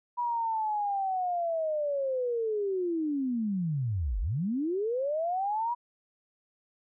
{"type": "linear two-way sweep", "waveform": "sine", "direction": "down then up", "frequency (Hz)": [975, 41.2, 975], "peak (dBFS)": -27, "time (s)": [0.17, 5.75], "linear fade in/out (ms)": 20, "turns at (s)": 4.2, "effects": []}